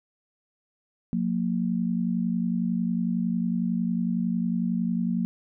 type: tone pair together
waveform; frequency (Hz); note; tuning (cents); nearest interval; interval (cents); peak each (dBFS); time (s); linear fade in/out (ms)
sine; 179.81 / 230.8; F#3 / A#3; -49 / -17; major third; 432; -26; 1.13-5.25; 0
effects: none